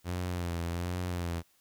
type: tone with vibrato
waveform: sawtooth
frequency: 87.31 Hz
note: F2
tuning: in tune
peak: -28 dBFS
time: 0.04-1.43 s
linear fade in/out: 50 ms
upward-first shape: sine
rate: 1.3 Hz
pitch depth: 53 cents each way
effects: white hiss -68 dBFS RMS until 1.6 s